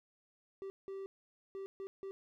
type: tone bursts at uneven times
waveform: triangle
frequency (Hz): 388.8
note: G4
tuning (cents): -14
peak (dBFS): -39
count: 5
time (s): 0.62-0.7 / 0.88-1.06 / 1.55-1.66 / 1.8-1.87 / 2.03-2.11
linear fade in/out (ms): 0
effects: none